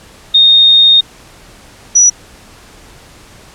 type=tone pair in turn; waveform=sine; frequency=3692 / 5872 Hz; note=A#7 / F#8; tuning=-17 / -14 cents; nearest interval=minor sixth; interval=803 cents; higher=second; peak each=-3 dBFS; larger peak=neither; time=0.34-1.01 / 1.95-2.1 s; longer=first; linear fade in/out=10 ms; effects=pink hiss -39 dBFS RMS until 3.54 s + low-pass 10000 Hz 12 dB/octave